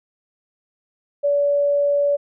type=tone; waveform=sine; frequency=573 Hz; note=D5; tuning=43 cents flat; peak=-15 dBFS; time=1.23-2.17 s; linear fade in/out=20 ms; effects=none